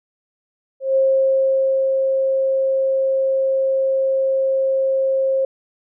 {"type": "tone with ADSR envelope", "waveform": "sine", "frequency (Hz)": 534, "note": "C5", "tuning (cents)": 35, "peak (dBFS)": -12, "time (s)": [0.8, 5.45], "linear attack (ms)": 160, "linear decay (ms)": 930, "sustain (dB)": -3, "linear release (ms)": 3, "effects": []}